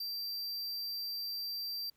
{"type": "tone", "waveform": "square", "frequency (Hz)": 4699, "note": "D8", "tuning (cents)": 0, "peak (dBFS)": -37, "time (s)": [0, 1.9], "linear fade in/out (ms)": 5, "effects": ["pink hiss -74 dBFS RMS until 1.96 s"]}